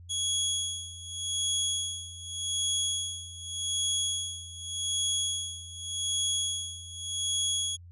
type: tone with tremolo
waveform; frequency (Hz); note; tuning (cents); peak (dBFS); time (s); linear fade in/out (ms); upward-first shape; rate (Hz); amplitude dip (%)
20% pulse; 3338; G#7; +8; -20; 0.09-7.77; 20; sine; 0.85; 85
effects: added 87 Hz sine -46 dBFS peak until 7.91 s + resampled to 24000 Hz